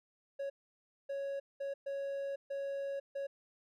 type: tone bursts at uneven times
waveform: triangle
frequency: 554.4 Hz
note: C#5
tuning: in tune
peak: -34 dBFS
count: 6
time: 0.39-0.5 / 1.09-1.4 / 1.6-1.74 / 1.86-2.36 / 2.5-3 / 3.15-3.27 s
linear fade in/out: 10 ms
effects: none